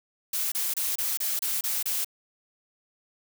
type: noise bursts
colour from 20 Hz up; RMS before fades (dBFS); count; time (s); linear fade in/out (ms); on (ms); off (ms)
blue; -28; 8; 0.33-2.046; 5; 190; 28
effects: none